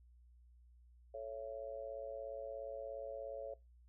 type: tone with amplitude modulation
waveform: sine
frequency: 554.4 Hz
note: C#5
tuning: in tune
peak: -38 dBFS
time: 1.14-3.54 s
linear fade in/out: 5 ms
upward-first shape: sine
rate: 117 Hz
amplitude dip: 100%
effects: noise-tail reverb RT60 0.2 s tail -19 dB re dry + added 60 Hz sine -61 dBFS peak until 3.88 s